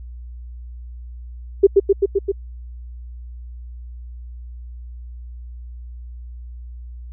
sine tone with echo, 394.6 Hz, G4, 11 cents sharp, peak -5 dBFS, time 1.63-1.67 s, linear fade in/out 10 ms, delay 130 ms, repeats 5, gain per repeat -2 dB, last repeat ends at 2.32 s, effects added 60 Hz sine -32 dBFS peak until 7.12 s

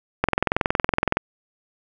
click train, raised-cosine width 0.5 ms, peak -3 dBFS, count 21, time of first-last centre 0.24-1.17 s, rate 21.5 Hz, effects none

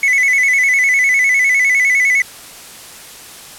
triangle tone with vibrato, 2100 Hz, C7, 6 cents sharp, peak -8 dBFS, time 0.03-2.22 s, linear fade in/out 2 ms, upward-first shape square, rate 9.9 Hz, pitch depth 81 cents each way, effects white hiss -35 dBFS RMS until 3.58 s + low-pass 12000 Hz 12 dB/octave

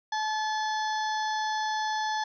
harmonic tone, 863 Hz, A5, 34 cents flat, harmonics 1 / 2 / 4 / 5 / 6 / 7, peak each -28 / -34 / -40 / -42 / -44 / -45 dBFS, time 0.12-2.24 s, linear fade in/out 5 ms, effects none

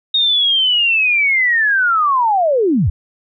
sine linear sweep, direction down, 3729 to 61.74 Hz, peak -11 dBFS, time 0.14-2.9 s, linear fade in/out 5 ms, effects none

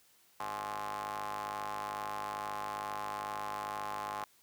sawtooth ring-modulated tone, 102.3 Hz, G#2, 26 cents flat, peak -30 dBFS, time 0.4-4.24 s, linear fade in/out 0 ms, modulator 948 Hz, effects white hiss -66 dBFS RMS until 4.42 s + high-pass 60 Hz 12 dB/octave

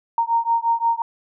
sine beating tone pair, 923 / 928.7 Hz, A#5 / A#5, -17 / -7 cents, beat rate 5.7 Hz, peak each -20 dBFS, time 0.18-1.02 s, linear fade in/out 2 ms, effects none

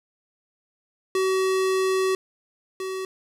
square tone pair in turn, 378.5 / 378.5 Hz, F#4 / F#4, +39 / +39 cents, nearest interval unison, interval 0 cents, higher neither, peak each -21 / -28 dBFS, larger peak first, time 1.15-2.15 / 2.8-3.05 s, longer first, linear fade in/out 2 ms, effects low-pass 11000 Hz 12 dB/octave + 8-bit

